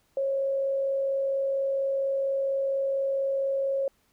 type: tone with frequency modulation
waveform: sine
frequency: 545 Hz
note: C#5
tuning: 29 cents flat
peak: -24 dBFS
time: 0.17-3.88 s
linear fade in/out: 2 ms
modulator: 44.3 Hz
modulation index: 0.21
effects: pink hiss -68 dBFS RMS until 4.12 s